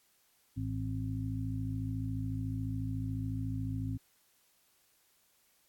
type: harmonic tone with a mistuned harmonic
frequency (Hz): 54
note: A1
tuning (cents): -32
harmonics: 1 / 2 / 3 / 5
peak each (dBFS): -43 / -35 / -43 / -39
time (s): 0.56-3.98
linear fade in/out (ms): 20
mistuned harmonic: 5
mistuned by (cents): -42
effects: white hiss -70 dBFS RMS until 5.68 s + AAC 64 kbps